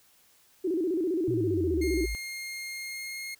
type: tone with vibrato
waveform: sine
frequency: 345.6 Hz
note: F4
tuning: 18 cents flat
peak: -25 dBFS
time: 0.64-2.06 s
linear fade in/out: 10 ms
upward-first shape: square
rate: 15 Hz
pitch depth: 130 cents each way
type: exponential sweep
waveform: sine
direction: down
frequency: 125.9 to 51.91 Hz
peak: -30 dBFS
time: 1.28-2.15 s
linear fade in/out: 0 ms
type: tone with pitch glide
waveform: sawtooth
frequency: 2130 to 2144 Hz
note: C7 to C7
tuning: +30 to +42 cents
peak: -32 dBFS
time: 1.81-3.35 s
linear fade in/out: 10 ms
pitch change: +12 cents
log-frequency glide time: 2.72-3.24 s
effects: white hiss -62 dBFS RMS until 3.39 s